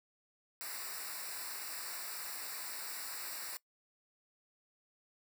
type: noise with comb filter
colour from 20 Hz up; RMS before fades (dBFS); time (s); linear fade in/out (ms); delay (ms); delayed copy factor
white; -43; 0.61-3.57; 0; 0.31; -1
effects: noise-tail reverb RT60 0.1 s tail -21 dB re dry